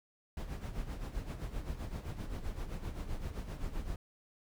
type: noise with tremolo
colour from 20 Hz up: brown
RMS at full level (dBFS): -37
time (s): 0.37-3.96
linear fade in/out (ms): 2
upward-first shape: sine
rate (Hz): 7.7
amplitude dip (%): 65
effects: none